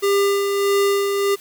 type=tone with tremolo; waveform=square; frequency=400 Hz; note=G4; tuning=35 cents sharp; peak=-15 dBFS; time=0.02-1.36 s; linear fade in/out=20 ms; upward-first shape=sine; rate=1.6 Hz; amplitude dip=40%; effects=white hiss -44 dBFS RMS until 1.4 s